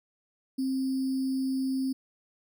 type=tone with sample-and-hold; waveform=sine; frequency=264.2 Hz; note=C4; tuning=17 cents sharp; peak=-26 dBFS; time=0.58-1.93 s; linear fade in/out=10 ms; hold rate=4900 Hz; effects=none